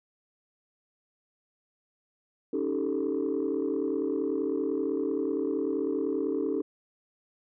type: tone cluster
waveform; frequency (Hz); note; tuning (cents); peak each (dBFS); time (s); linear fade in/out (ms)
sine; 278.7 / 314.3 / 392.1 / 442.4; C#4 / D#4 / G4 / A4; +9 / +18 / 0 / +9; -31; 2.53-6.62; 5
effects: tanh soft clip ceiling -20 dBFS